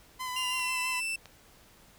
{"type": "tone with vibrato", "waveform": "sawtooth", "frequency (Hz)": 1013, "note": "B5", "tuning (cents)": 44, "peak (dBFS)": -30, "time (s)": [0.19, 1.01], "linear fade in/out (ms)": 20, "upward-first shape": "sine", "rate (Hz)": 6.1, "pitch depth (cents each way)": 24}
{"type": "tone with pitch glide", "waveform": "40% pulse", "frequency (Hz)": [2800, 2663], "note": ["F7", "E7"], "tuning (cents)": [4, 17], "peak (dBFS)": -30, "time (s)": [0.36, 1.16], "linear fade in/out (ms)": 5, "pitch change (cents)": -87, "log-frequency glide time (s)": [0.5, 0.73]}
{"type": "clicks", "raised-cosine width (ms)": 0.2, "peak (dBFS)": -29, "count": 2, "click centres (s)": [0.596, 1.257]}
{"effects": ["pink hiss -58 dBFS RMS until 1.98 s"]}